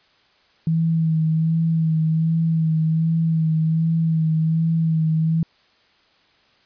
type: tone with vibrato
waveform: sine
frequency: 161.2 Hz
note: E3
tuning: 38 cents flat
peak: -16 dBFS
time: 0.67-5.43 s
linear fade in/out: 2 ms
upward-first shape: sine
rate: 1.3 Hz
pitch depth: 28 cents each way
effects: white hiss -58 dBFS RMS until 6.65 s + resampled to 11025 Hz